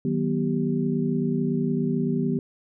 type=tone cluster; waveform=sine; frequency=156.4 / 187.1 / 243.5 / 389.8 Hz; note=D#3 / F#3 / B3 / G4; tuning=+9 / +20 / -24 / -10 cents; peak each=-27 / -28 / -25 / -30 dBFS; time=0.05-2.39 s; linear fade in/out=2 ms; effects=none